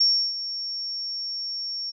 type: tone with ADSR envelope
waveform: sine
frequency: 5490 Hz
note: F8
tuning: 31 cents flat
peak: -15 dBFS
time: 0-1.92 s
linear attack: 10 ms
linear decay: 320 ms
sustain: -13 dB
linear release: 29 ms
effects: none